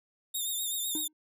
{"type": "tone with vibrato", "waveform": "5% pulse", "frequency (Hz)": 3656, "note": "A#7", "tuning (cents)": -34, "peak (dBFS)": -24, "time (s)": [0.34, 1.08], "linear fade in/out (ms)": 10, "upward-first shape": "triangle", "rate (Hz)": 7.9, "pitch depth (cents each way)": 72}
{"type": "tone with exponential decay", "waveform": "triangle", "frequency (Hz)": 308.5, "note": "D#4", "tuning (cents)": -15, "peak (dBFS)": -29, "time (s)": [0.95, 1.13], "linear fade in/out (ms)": 2, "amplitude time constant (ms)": 38}
{"effects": []}